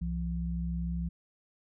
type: tone pair together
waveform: sine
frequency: 64.02 / 170.9 Hz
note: C2 / F3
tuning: -37 / -37 cents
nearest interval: octave + perfect fourth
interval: 1700 cents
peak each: -33 / -33 dBFS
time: 0.01-1.09 s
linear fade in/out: 10 ms
effects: none

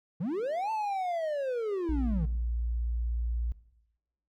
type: linear two-way sweep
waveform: triangle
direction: up then down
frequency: 143.3 to 894 to 143.3 Hz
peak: -27 dBFS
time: 0.2-2.26 s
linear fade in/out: 10 ms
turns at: 0.71 s
type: tone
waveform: sine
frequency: 58.27 Hz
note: A#1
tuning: in tune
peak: -28 dBFS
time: 1.89-3.52 s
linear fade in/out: 0 ms
effects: noise-tail reverb RT60 0.9 s tail -18 dB re dry

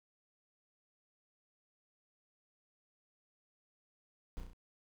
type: noise with echo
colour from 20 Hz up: brown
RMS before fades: -40 dBFS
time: 4.37-4.4 s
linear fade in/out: 0 ms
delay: 33 ms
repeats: 4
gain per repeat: -4 dB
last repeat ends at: 4.532 s
effects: none

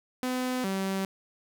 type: tone pair in turn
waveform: sawtooth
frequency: 253.5 / 192.69 Hz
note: B3 / G3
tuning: +45 / -29 cents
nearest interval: perfect fourth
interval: 474 cents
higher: first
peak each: -24 dBFS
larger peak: neither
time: 0.23-0.64 / 0.64-1.05 s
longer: neither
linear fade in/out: 0 ms
effects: none

